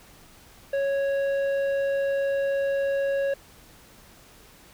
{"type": "tone with tanh clipping", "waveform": "sine", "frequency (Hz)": 553, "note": "C#5", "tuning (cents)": -4, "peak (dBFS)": -24, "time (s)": [0.73, 3.34], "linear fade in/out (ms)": 5, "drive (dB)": 9, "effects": ["pink hiss -52 dBFS RMS until 4.73 s"]}